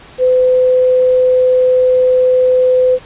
sine tone with quantisation, 508 Hz, B4, 49 cents sharp, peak -7 dBFS, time 0.18-2.99 s, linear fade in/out 50 ms, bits 6, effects pink hiss -38 dBFS RMS until 3.05 s + resampled to 8000 Hz

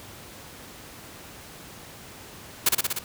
white noise with echo, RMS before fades -19 dBFS, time 2.66-2.69 s, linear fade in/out 5 ms, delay 60 ms, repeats 5, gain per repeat -2 dB, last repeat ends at 2.99 s, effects pink hiss -44 dBFS RMS until 3.04 s + high-pass 60 Hz 12 dB/octave

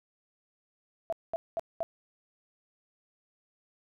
sine tone bursts, 664 Hz, E5, 12 cents sharp, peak -28 dBFS, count 4, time 1.1-1.83 s, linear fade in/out 0 ms, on 25 ms, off 210 ms, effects none

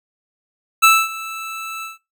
25% pulse tone with ADSR envelope, 1318.5 Hz, E6, in tune, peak -3 dBFS, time 0.82-1.98 s, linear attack 19 ms, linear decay 240 ms, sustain -20 dB, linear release 150 ms, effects noise-tail reverb RT60 0.2 s tail -18 dB re dry

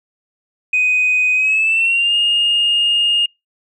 sine tone with pitch glide, 2500 to 2839 Hz, D#7 to F7, +8 to +28 cents, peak -11 dBFS, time 0.73-3.26 s, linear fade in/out 5 ms, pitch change +220 cents, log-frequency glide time 1.34-2.15 s, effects noise-tail reverb RT60 0.2 s tail -26 dB re dry + tanh soft clip ceiling -8 dBFS

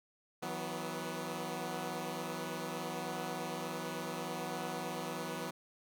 10% pulse chord, E suspended second, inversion none, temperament equal with one note detuned, 161.61 / 185 / 246.9 Hz, E3 / F#3 / B3, -34 / 0 / 0 cents, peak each -34 dBFS, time 0.42-5.51 s, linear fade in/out 10 ms, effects none

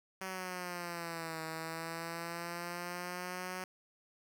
5% pulse exponential two-way sweep, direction down then up, 190.3 to 159.9 to 185 Hz, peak -28 dBFS, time 0.21-3.64 s, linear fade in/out 2 ms, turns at 1.42 s, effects none

